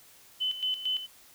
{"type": "tone with tremolo", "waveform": "sine", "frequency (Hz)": 3028, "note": "F#7", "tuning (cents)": 39, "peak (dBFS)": -26, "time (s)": [0.4, 1.07], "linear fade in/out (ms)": 20, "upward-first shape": "square", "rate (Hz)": 4.4, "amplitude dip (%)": 70, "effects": ["white hiss -56 dBFS RMS until 1.34 s"]}